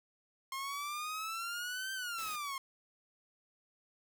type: exponential two-way sweep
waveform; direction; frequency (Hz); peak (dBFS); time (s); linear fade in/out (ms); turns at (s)
sawtooth; up then down; 1064 to 1568 to 1064; -34; 0.52-2.58; 2; 1.93
type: noise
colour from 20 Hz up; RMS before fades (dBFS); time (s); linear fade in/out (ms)
white; -47; 2.18-2.36; 5
effects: none